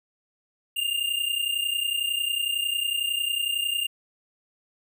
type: tone pair together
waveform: square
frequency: 2794 / 2825 Hz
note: F7 / F7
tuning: 0 / +19 cents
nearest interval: unison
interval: 19 cents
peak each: -28 dBFS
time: 0.76-3.87 s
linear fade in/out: 10 ms
effects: none